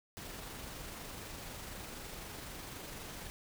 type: noise with amplitude modulation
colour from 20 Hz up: pink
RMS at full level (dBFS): -45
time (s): 0.17-3.3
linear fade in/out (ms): 0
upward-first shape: sine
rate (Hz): 24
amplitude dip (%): 25
effects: none